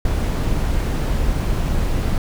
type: noise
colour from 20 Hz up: brown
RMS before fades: -19 dBFS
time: 0.05-2.18 s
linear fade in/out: 2 ms
effects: none